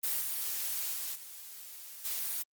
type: noise with level steps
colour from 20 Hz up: blue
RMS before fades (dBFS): -32 / -35 / -37 / -47 / -35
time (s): 0.03-2.43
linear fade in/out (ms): 10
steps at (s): 0.2 / 0.92 / 1.14 / 2.04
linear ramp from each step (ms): 20
effects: Opus 32 kbps